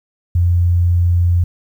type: tone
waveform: sine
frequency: 87.31 Hz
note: F2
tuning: in tune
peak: -10 dBFS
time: 0.35-1.44 s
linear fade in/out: 5 ms
effects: 8-bit